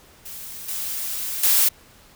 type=noise with level steps; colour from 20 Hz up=blue; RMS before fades=-36 / -28 / -17 dBFS; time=0.25-1.69 s; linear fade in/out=10 ms; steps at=0.68 / 1.43 s; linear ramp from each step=5 ms; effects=pink hiss -51 dBFS RMS until 2.15 s